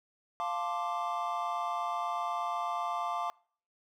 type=chord; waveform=triangle; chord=D minor seventh; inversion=first; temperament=equal; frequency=698.5 / 880 / 1046.5 / 1174.7 Hz; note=F5 / A5 / C6 / D6; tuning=0 / 0 / 0 / 0 cents; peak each=-34 / -36 / -37 / -34 dBFS; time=0.4-3.3 s; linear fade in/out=0 ms; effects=noise-tail reverb RT60 0.5 s tail -25 dB re dry